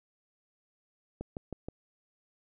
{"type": "click train", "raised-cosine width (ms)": 2, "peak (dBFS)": -24, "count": 4, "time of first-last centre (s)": [1.21, 1.685], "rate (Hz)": 6.31, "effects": []}